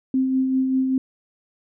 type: tone with tremolo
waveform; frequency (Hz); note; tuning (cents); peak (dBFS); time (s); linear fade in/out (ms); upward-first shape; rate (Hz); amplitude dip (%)
sine; 262; C4; +2; -16; 0.14-0.98; 2; sine; 5.1; 35
effects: none